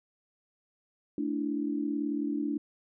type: chord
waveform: sine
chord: A suspended fourth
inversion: none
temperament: equal with one note detuned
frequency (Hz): 220 / 291.3 / 329.6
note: A3 / D4 / E4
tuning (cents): 0 / -14 / 0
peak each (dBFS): -36 / -30 / -36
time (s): 1.18-2.58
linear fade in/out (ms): 2
effects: none